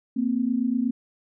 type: tone pair together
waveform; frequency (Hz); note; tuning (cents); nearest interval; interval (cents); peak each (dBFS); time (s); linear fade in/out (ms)
sine; 231.6 / 259.9; A#3 / C4; -11 / -11; major second; 200; -24; 0.16-0.91; 10
effects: none